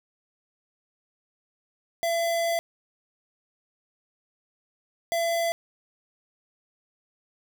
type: tone bursts at uneven times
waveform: square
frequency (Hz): 674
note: E5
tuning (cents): +38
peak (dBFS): -24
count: 2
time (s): 2.03-2.59 / 5.12-5.52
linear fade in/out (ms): 0
effects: 9-bit